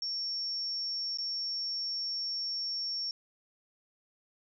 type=tone with dropouts; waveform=sine; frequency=5480 Hz; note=F8; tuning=34 cents flat; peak=-32 dBFS; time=0.02-3.11 s; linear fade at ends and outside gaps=1 ms; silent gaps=1.173-1.185 s; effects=none